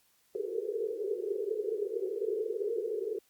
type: band-pass noise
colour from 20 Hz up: pink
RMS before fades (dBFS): -34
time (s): 0.35-3.19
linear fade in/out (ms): 2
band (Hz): 380 to 470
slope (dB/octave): 96
effects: white hiss -69 dBFS RMS until 3.29 s + Opus 48 kbps